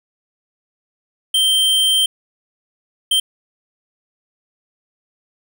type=tone bursts at uneven times; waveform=square; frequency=3136 Hz; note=G7; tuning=in tune; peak=-13 dBFS; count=2; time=1.34-2.06 / 3.11-3.2 s; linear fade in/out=5 ms; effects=none